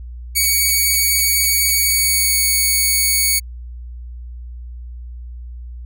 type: tone with pitch glide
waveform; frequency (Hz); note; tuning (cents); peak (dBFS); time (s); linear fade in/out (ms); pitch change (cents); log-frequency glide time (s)
5% pulse; 2248 to 2230; C#7 to C#7; +24 to +10; -4; 0.35-3.4; 20; -14; 1.84-2.34
effects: added 60 Hz sine -29 dBFS peak until 5.85 s